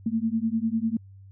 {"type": "beating tone pair", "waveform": "sine", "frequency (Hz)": [220, 230], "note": ["A3", "A#3"], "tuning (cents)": [0, -23], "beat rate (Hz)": 10, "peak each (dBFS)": -26, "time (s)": [0.06, 0.97], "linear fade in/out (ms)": 5, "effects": ["added 97 Hz sine -45 dBFS peak until 1.31 s"]}